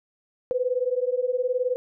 sine beating tone pair, 492.2 / 511.2 Hz, B4 / C5, -6 / -40 cents, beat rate 19 Hz, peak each -25 dBFS, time 0.51-1.76 s, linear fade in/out 0 ms, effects none

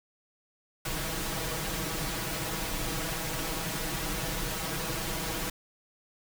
pink noise with comb filter, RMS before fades -33 dBFS, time 0.85-5.5 s, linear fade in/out 5 ms, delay 6.2 ms, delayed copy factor +1, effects none

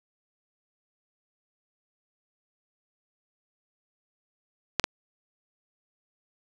clicks, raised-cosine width 0.2 ms, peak -4 dBFS, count 2, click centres 4.797 / 4.841 s, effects none

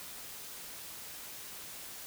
silence, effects white hiss -46 dBFS RMS until 2.06 s

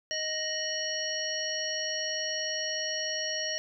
harmonic tone with a mistuned harmonic, 622.3 Hz, D#5, in tune, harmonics 1 / 3 / 5 / 7 / 9, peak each -37 / -36 / -37 / -39 / -34 dBFS, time 0.11-3.58 s, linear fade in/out 0 ms, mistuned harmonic 5, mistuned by -82 cents, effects none

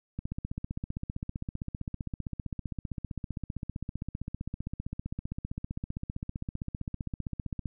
click train, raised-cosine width 5 ms, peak -22 dBFS, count 116, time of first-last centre 0.19-7.658 s, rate 15.4 Hz, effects none

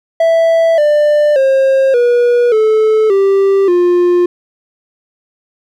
triangle tone with pitch steps, 659.3 / 594.2 / 535.5 / 482.6 / 435 / 392 / 353.3 Hz, E5 / D5 / C5 / B4 / A4 / G4 / F4, 0 / +20 / +40 / -40 / -20 / 0 / +20 cents, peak -5 dBFS, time 0.2-4.26 s, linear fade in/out 5 ms, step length 580 ms, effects none

